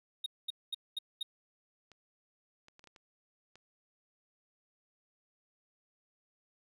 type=tone bursts; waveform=triangle; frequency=3729 Hz; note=A#7; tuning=in tune; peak=-32 dBFS; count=5; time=0.24-1.23 s; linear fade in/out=5 ms; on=22 ms; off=220 ms
type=clicks; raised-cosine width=0.2 ms; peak=-39 dBFS; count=7; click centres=1.917 / 2.684 / 2.794 / 2.841 / 2.873 / 2.962 / 3.556 s
effects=none